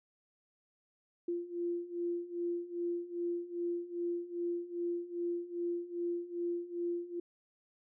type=beating tone pair; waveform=sine; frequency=344.9 / 347.4 Hz; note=F4 / F4; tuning=-22 / -9 cents; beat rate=2.5 Hz; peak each=-39 / -36 dBFS; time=1.28-7.2 s; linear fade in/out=5 ms; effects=none